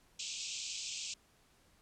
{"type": "band-pass noise", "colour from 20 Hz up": "white", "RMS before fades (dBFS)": -42, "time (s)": [0.19, 1.14], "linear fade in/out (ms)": 5, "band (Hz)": [2400, 7800], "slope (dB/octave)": 96, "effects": ["pink hiss -68 dBFS RMS until 1.81 s", "low-pass 12000 Hz 12 dB/octave"]}